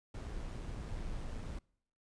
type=noise with amplitude modulation; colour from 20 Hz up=brown; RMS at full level=-40 dBFS; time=0.14-1.59 s; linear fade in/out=5 ms; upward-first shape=sine; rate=111 Hz; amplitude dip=30%; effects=noise-tail reverb RT60 0.7 s tail -26 dB re dry + resampled to 22050 Hz